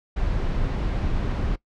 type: noise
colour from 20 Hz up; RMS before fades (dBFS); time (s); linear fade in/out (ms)
brown; -24; 0.16-1.56; 10
effects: noise-tail reverb RT60 0.1 s tail -19 dB re dry + low-pass 4000 Hz 12 dB/octave